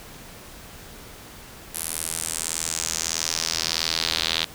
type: tone with band-pass filter sweep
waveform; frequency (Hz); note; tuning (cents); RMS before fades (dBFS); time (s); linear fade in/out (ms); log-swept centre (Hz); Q
sawtooth; 81.6; E2; -17; -27; 1.74-4.45; 10; 11000 to 3700; 2.9
effects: pink hiss -43 dBFS RMS until 4.54 s